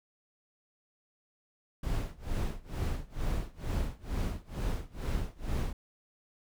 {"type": "noise with tremolo", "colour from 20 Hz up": "brown", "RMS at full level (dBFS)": -30, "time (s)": [1.83, 5.73], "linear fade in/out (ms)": 5, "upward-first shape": "sine", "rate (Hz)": 2.2, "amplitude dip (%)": 95, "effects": []}